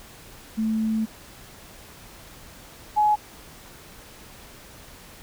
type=tone pair in turn; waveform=sine; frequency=220 / 843.2 Hz; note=A3 / G#5; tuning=0 / +26 cents; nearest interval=octave + major seventh; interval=2326 cents; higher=second; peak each=-21 / -16 dBFS; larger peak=second; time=0.57-1.06 / 2.96-3.16 s; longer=first; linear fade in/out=20 ms; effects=pink hiss -46 dBFS RMS until 5.22 s